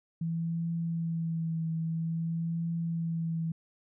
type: tone with vibrato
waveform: sine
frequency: 164.81 Hz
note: E3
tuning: in tune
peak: -29 dBFS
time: 0.21-3.52 s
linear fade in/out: 5 ms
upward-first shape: triangle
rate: 0.5 Hz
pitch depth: 29 cents each way
effects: none